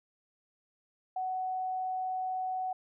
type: tone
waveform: sine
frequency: 746 Hz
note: F#5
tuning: 14 cents sharp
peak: -31 dBFS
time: 1.16-2.73 s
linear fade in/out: 5 ms
effects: none